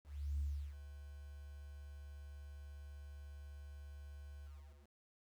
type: tone with ADSR envelope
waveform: sine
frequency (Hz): 71.8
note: D2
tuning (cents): -39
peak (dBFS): -34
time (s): 0.04-4.92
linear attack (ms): 350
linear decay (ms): 340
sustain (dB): -15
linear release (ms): 460
effects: tanh soft clip ceiling -32 dBFS + 11-bit